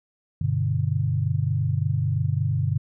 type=chord; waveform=sine; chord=G major; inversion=none; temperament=equal; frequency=98 / 123.47 / 146.83 Hz; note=G2 / B2 / D3; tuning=0 / 0 / 0 cents; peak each=-25 dBFS; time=0.41-2.78 s; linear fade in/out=5 ms; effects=none